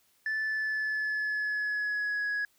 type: tone with pitch glide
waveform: sine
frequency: 1750 to 1671 Hz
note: A6 to G#6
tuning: -10 to +10 cents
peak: -26 dBFS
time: 0.26-2.45 s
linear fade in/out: 2 ms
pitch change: -80 cents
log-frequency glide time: 0.42-2.28 s
effects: tanh soft clip ceiling -27 dBFS + white hiss -68 dBFS RMS until 2.58 s